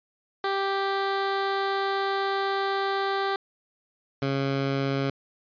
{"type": "tone pair in turn", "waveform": "15% pulse", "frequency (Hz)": [392, 137.24], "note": ["G4", "C#3"], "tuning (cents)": [0, -17], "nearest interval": "octave + tritone", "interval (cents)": 1817, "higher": "first", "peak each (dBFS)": -18, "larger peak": "neither", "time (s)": [[0.44, 3.36], [4.22, 5.1]], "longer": "first", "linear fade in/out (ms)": 2, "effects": ["resampled to 11025 Hz"]}